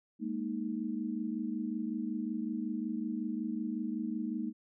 sine chord, Ab suspended second, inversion none, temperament equal, 207.7 / 233.1 / 311.1 Hz, Ab3 / Bb3 / Eb4, 0 / 0 / 0 cents, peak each -38 / -36 / -38 dBFS, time 0.19-4.53 s, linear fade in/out 50 ms, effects none

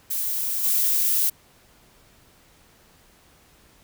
violet noise with level steps, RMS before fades -26 / -21 dBFS, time 0.1-1.3 s, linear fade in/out 10 ms, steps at 0.63 s, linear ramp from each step 20 ms, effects pink hiss -56 dBFS RMS until 3.83 s

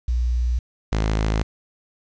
sine / sawtooth tone pair in turn, 60.3 / 53.6 Hz, B1 / A1, -41 / -45 cents, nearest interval major second, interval 204 cents, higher first, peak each -18 / -15 dBFS, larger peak second, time 0.08-0.59 / 0.92-1.43 s, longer neither, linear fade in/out 5 ms, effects resampled to 16000 Hz + 8-bit

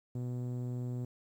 sawtooth tone with low-pass filter, 123.47 Hz, B2, in tune, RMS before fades -37 dBFS, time 0.15-1.05 s, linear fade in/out 5 ms, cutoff 360 Hz, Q 0.61, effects 11-bit

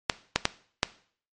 clicks, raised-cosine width 0.2 ms, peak -3 dBFS, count 4, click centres 0.098 / 0.36 / 0.454 / 0.831 s, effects noise-tail reverb RT60 0.5 s tail -17 dB re dry + MP3 48 kbps

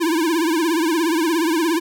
square tone with vibrato, 327.1 Hz, E4, 13 cents flat, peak -17 dBFS, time 0-1.8 s, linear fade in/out 20 ms, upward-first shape triangle, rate 17 Hz, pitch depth 140 cents each way, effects none

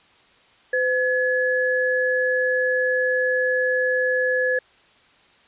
sine tone pair together, 508.5 / 1700 Hz, C5 / G#6, -50 / +40 cents, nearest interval octave + major sixth, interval 2090 cents, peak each -21 dBFS, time 0.73-4.59 s, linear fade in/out 5 ms, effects white hiss -55 dBFS RMS until 5.47 s + resampled to 8000 Hz

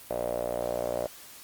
sawtooth tone with band-pass filter, 60.1 Hz, B1, 46 cents flat, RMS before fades -31 dBFS, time 0.1-1.07 s, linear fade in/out 5 ms, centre 590 Hz, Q 6.7, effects white hiss -48 dBFS RMS until 1.43 s + Opus 32 kbps

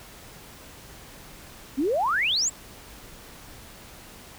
sine exponential sweep, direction up, 246.9 to 7890 Hz, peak -21 dBFS, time 1.77-2.5 s, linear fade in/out 20 ms, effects pink hiss -46 dBFS RMS until 4.38 s

